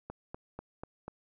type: click train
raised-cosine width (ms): 1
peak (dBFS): -26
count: 5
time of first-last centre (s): 0.1-1.08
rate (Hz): 4.08
effects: none